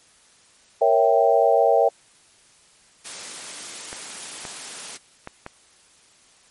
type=chord; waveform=sine; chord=A# diminished seventh; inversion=none; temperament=equal; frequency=466.2 / 554.4 / 659.3 / 784 Hz; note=A#4 / C#5 / E5 / G5; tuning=0 / 0 / 0 / 0 cents; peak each=-20 / -20 / -19 / -20 dBFS; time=0.81-1.89 s; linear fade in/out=10 ms
type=high-pass noise; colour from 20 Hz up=white; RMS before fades=-35 dBFS; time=3.04-4.98 s; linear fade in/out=20 ms; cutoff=190 Hz; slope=12 dB/octave
type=clicks; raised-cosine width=0.5 ms; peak=-18 dBFS; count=4; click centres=3.929 / 4.452 / 5.274 / 5.464 s
effects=white hiss -55 dBFS RMS until 6.5 s + MP3 48 kbps